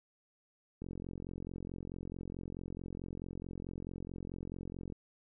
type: click train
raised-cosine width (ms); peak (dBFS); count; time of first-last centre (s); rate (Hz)
3; -30; 184; 0.82-4.923; 44.6
effects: none